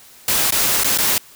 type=noise with dropouts; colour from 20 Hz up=white; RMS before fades=-17 dBFS; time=0.28-1.18 s; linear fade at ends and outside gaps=2 ms; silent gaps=0.507-0.522 / 0.836-0.844 / 0.976-0.985 s; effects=white hiss -45 dBFS RMS until 1.35 s